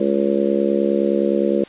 harmonic tone, 69.7 Hz, C#2, 10 cents sharp, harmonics 3 / 4 / 5 / 6 / 7 / 8, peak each -21 / -27 / -20 / -26 / -22 / -23 dBFS, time 0-1.64 s, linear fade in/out 5 ms, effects white hiss -42 dBFS RMS until 1.68 s + resampled to 8000 Hz

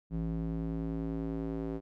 square tone with band-pass filter sweep, 55 Hz, A1, in tune, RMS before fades -35 dBFS, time 0.1-1.81 s, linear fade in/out 50 ms, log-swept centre 190 to 340 Hz, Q 1.9, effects none

